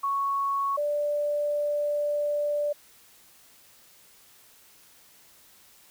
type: tone pair in turn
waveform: sine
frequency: 1108.7 / 587.3 Hz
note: C#6 / D5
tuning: 0 / 0 cents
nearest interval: major seventh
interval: 1100 cents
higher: first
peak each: -24 dBFS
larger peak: neither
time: 0.03-0.77 / 0.77-2.73 s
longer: second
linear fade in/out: 10 ms
effects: white hiss -56 dBFS RMS until 5.9 s